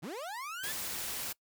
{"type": "linear sweep", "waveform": "30% pulse", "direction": "up", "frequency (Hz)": [122.4, 1804], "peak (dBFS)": -36, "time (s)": [0.02, 0.73], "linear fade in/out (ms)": 20}
{"type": "noise", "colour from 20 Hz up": "white", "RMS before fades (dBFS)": -38, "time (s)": [0.63, 1.33], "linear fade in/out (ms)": 10}
{"effects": ["noise-tail reverb RT60 0.1 s tail -23 dB re dry"]}